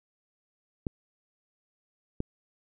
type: clicks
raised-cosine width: 3 ms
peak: -17 dBFS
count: 2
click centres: 0.868 / 2.204 s
effects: none